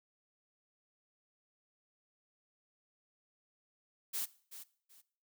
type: noise with echo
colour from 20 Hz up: blue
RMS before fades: -37 dBFS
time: 4.13-4.26 s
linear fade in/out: 20 ms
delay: 380 ms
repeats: 2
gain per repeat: -12 dB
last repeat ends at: 5.02 s
effects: noise-tail reverb RT60 0.5 s tail -19 dB re dry